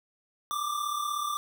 square tone pair together, 1171.6 / 1208 Hz, D6 / D6, -5 / +48 cents, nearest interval minor second, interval 53 cents, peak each -31 / -36 dBFS, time 0.51-1.37 s, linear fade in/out 0 ms, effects none

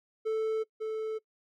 triangle tone pair in turn, 440 / 438 Hz, A4 / A4, 0 / -8 cents, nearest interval unison, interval 8 cents, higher first, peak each -25 / -29 dBFS, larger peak first, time 0.25-0.64 / 0.8-1.19 s, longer neither, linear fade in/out 20 ms, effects noise-tail reverb RT60 0.1 s tail -22 dB re dry

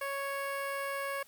15% pulse tone with notch filter, 554.4 Hz, C#5, in tune, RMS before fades -36 dBFS, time 0.01-1.23 s, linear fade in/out 5 ms, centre 6000 Hz, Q 1.3, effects white hiss -61 dBFS RMS until 1.27 s

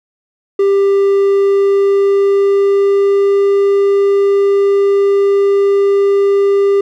triangle tone with pitch glide, 396 to 398.5 Hz, G4 to G4, +18 to +28 cents, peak -6 dBFS, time 0.59-6.81 s, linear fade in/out 5 ms, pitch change +10 cents, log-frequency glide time 1.21-3.45 s, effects none

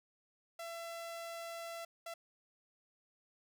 sawtooth tone bursts at uneven times, 672 Hz, E5, 33 cents sharp, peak -39 dBFS, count 2, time 0.59-1.85 / 2.06-2.14 s, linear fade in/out 5 ms, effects none

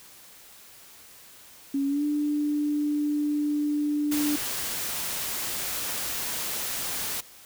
sine tone with pitch glide, 277.2 to 295.4 Hz, C#4 to D4, 0 to +10 cents, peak -23 dBFS, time 1.74-4.36 s, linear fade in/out 5 ms, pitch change +110 cents, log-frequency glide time 1.87-2.04 s
white noise, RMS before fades -31 dBFS, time 4.11-7.21 s, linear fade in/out 10 ms
effects white hiss -50 dBFS RMS until 7.45 s

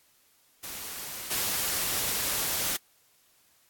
white noise with level steps, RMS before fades -38 / -29 dBFS, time 0.63-2.77 s, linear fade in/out 10 ms, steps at 1.3 s, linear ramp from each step 20 ms, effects white hiss -64 dBFS RMS until 3.69 s + AAC 64 kbps

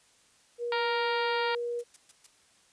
sine tone, 477.5 Hz, A#4, 42 cents sharp, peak -30 dBFS, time 0.58-1.84 s, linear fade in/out 50 ms
harmonic tone, 467.6 Hz, A#4, 5 cents sharp, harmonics 2 / 3 / 4 / 5 / 6 / 7 / 8 / 9 / 10, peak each -31 / -35 / -37 / -39 / -41 / -42 / -43 / -44 / -45 dBFS, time 0.72-1.55 s, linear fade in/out 2 ms
blue noise bursts, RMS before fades -48 dBFS, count 4, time 1.79-2.264 s, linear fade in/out 0 ms, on 21 ms, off 130 ms
effects white hiss -63 dBFS RMS until 2.72 s + resampled to 22050 Hz

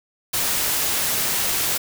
white noise, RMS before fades -22 dBFS, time 0.33-1.78 s, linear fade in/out 10 ms, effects none

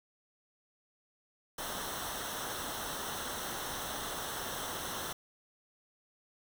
pink noise with comb filter, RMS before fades -39 dBFS, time 1.58-5.13 s, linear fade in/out 5 ms, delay 0.42 ms, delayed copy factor -0.7, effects none

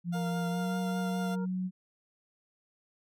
sine tone with pitch glide, 173.2 to 184.56 Hz, F3 to F#3, -14 to -4 cents, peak -30 dBFS, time 0.04-1.71 s, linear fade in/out 50 ms, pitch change +110 cents, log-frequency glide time 0.48-0.7 s
30% pulse tone with vibrato, 698.5 Hz, F5, in tune, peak -35 dBFS, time 0.12-1.36 s, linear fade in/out 20 ms, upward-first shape sine, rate 4.9 Hz, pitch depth 15 cents each way
harmonic tone, 466.2 Hz, A#4, in tune, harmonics 1 / 2 / 3, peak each -40 / -46 / -50 dBFS, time 0.14-1.46 s, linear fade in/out 20 ms
effects none

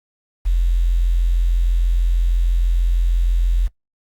sine tone with quantisation, 43.13 Hz, F1, 21 cents flat, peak -13 dBFS, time 0.45-3.68 s, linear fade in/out 20 ms, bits 7, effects noise-tail reverb RT60 0.1 s tail -20 dB re dry + Opus 48 kbps

